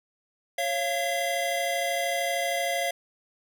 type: tone cluster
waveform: square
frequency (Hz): 551 / 689 / 2034 / 3242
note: C#5 / F5 / C7 / G#7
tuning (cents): -11 / -24 / -50 / -42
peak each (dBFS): -32 / -29 / -33 / -38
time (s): 0.58-2.91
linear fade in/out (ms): 5
effects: none